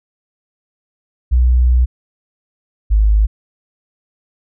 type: tone pair in turn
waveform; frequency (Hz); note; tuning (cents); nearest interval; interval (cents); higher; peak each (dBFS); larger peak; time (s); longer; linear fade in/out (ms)
sine; 61.74 / 52.45; B1 / G#1; 0 / +18; minor third; 282; first; -8; neither; 1.31-1.86 / 2.9-3.27; first; 20
effects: none